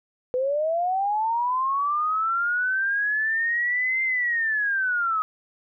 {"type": "linear two-way sweep", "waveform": "sine", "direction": "up then down", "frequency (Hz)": [493.9, 2093, 1259], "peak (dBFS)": -21, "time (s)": [0.34, 5.22], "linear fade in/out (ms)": 0, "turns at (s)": 4.03, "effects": []}